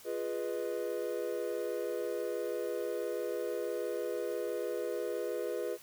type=chord; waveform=triangle; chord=F half-diminished seventh; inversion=none; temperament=equal; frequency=349.2 / 415.3 / 493.9 / 622.3 Hz; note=F4 / Ab4 / Cb5 / Eb5; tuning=0 / 0 / 0 / 0 cents; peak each=-38 / -36 / -35 / -40 dBFS; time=0.04-5.78 s; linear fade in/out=50 ms; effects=white hiss -55 dBFS RMS until 5.82 s